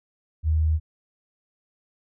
sine tone, 78.6 Hz, D#2, 18 cents sharp, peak -18 dBFS, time 0.43-0.8 s, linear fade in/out 50 ms, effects none

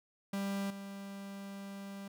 45% pulse tone with level steps, 197.7 Hz, G3, 15 cents sharp, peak -34 / -43 dBFS, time 0.33-2.08 s, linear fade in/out 5 ms, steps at 0.7 s, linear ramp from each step 5 ms, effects none

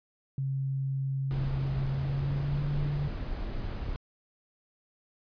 sine tone with pitch glide, 135.3 to 144.18 Hz, C#3 to D3, -42 to -32 cents, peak -28 dBFS, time 0.38-3.08 s, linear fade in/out 2 ms, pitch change +110 cents, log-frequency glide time 1.85-2.68 s
brown noise, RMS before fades -35 dBFS, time 1.31-3.96 s, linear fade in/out 0 ms
effects resampled to 11025 Hz

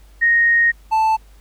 sine / triangle tone pair in turn, 1864.7 / 880 Hz, A#6 / A5, 0 / 0 cents, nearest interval octave + minor second, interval 1300 cents, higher first, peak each -11 dBFS, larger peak neither, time 0.21-0.72 / 0.91-1.17 s, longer first, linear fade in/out 20 ms, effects added 50 Hz sine -43 dBFS peak until 1.4 s + pink hiss -55 dBFS RMS until 1.4 s

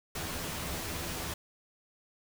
pink noise with comb filter, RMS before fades -37 dBFS, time 0.15-1.34 s, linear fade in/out 5 ms, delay 12 ms, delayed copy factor +0.65, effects none

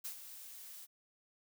blue noise with ADSR envelope, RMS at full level -41 dBFS, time 0.04-0.87 s, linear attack 14 ms, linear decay 96 ms, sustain -10 dB, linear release 36 ms, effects none

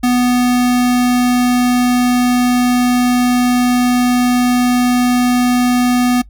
square tone, 246.9 Hz, B3, in tune, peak -11 dBFS, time 0.03-6.22 s, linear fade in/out 10 ms, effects noise-tail reverb RT60 0.1 s tail -21 dB re dry + added 50 Hz sine -36 dBFS peak until 6.29 s

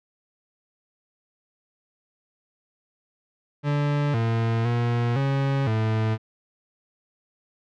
40% pulse tone with pitch steps, 145.5 / 114.2 / 119.1 / 137.4 / 110 Hz, D3 / A#2 / A#2 / C#3 / A2, -16 / -35 / +38 / -15 / 0 cents, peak -20 dBFS, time 3.63-6.18 s, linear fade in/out 50 ms, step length 510 ms, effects low-pass 3000 Hz 12 dB/octave

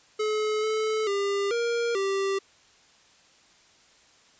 square tone with pitch steps, 428.7 / 434.9 / 400.1 / 469.6 / 391.2 Hz, A4 / A4 / G4 / A#4 / G4, -45 / -20 / +35 / +13 / -4 cents, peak -25 dBFS, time 0.19-2.39 s, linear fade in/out 10 ms, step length 440 ms, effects white hiss -58 dBFS RMS until 4.39 s + resampled to 16000 Hz

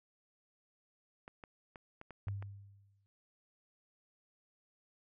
clicks, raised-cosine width 0.5 ms, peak -34 dBFS, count 7, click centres 1.279 / 1.438 / 1.758 / 2.014 / 2.107 / 2.284 / 2.425 s
sine tone with exponential decay, 99.7 Hz, G2, 30 cents sharp, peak -34 dBFS, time 2.27-3.06 s, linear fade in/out 0 ms, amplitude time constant 170 ms
effects none

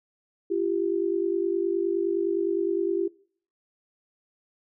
sine tone pair together, 342.3 / 392 Hz, F4 / G4, -35 / 0 cents, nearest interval major second, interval 235 cents, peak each -26 dBFS, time 0.5-3.08 s, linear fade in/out 10 ms, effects noise-tail reverb RT60 0.5 s tail -20 dB re dry

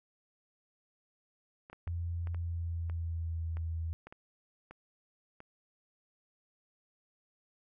clicks, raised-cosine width 0.5 ms, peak -34 dBFS, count 11, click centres 1.699 / 1.73 / 1.876 / 2.272 / 2.346 / 2.898 / 3.57 / 4.07 / 4.125 / 4.71 / 5.404 s
sine tone with pitch glide, 85.3 to 82.01 Hz, F2 to E2, -40 to -8 cents, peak -33 dBFS, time 1.87-3.93 s, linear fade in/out 0 ms, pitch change -68 cents, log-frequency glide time 2.31-3.49 s
effects none

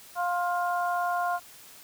harmonic tone, 352.3 Hz, F4, 15 cents sharp, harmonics 2 / 3 / 4, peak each -27 / -31 / -33 dBFS, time 0.15-1.4 s, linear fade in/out 50 ms, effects white hiss -50 dBFS RMS until 1.83 s

